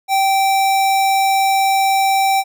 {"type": "tone", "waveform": "square", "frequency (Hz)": 778, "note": "G5", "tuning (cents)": -13, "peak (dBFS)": -13, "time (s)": [0.08, 2.44], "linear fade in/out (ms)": 50, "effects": []}